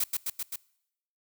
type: noise with echo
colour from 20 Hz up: blue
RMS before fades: -27 dBFS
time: 0-0.04 s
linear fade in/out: 5 ms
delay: 130 ms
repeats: 4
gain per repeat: -2 dB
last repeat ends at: 0.56 s
effects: noise-tail reverb RT60 0.8 s tail -23 dB re dry